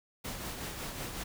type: noise with tremolo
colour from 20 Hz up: pink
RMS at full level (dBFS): -38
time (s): 0.24-1.24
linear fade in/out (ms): 10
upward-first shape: triangle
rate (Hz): 5.4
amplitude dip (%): 45
effects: none